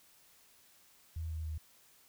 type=tone with pitch steps; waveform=sine; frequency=80.8 / 79.46 / 78.14 Hz; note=E2 / D#2 / D#2; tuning=-34 / +37 / +8 cents; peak=-36 dBFS; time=1.16-1.58 s; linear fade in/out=5 ms; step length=140 ms; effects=white hiss -64 dBFS RMS until 2.08 s